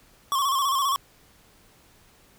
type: tone with vibrato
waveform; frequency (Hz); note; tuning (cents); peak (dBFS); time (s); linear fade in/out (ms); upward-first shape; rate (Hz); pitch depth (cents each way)
square; 1095; C#6; -22; -22; 0.32-0.96; 0; square; 15; 58
effects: pink hiss -57 dBFS RMS until 2.38 s